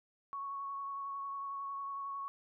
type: tone with vibrato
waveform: sine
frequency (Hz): 1108.7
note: C#6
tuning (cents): 0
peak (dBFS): -38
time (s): 0.33-2.28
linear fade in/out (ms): 0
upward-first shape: sine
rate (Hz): 11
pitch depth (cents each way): 14
effects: none